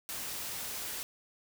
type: noise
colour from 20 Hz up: white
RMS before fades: -39 dBFS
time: 0.09-1.03 s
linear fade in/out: 0 ms
effects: none